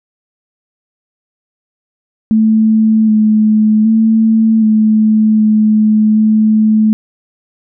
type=tone with pitch steps; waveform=sine; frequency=219.3 / 215.2 / 222.2 / 216.6 / 214.9 / 216.6 Hz; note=A3 / A3 / A3 / A3 / A3 / A3; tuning=-6 / -38 / +17 / -27 / -41 / -27 cents; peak=-6 dBFS; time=2.31-6.93 s; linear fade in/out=0 ms; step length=770 ms; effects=none